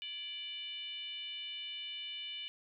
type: tone with frequency modulation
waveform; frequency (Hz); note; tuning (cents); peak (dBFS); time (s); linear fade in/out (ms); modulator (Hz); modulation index
sine; 2960; F#7; 0; -40; 0.02-2.48; 0; 620; 0.82
effects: none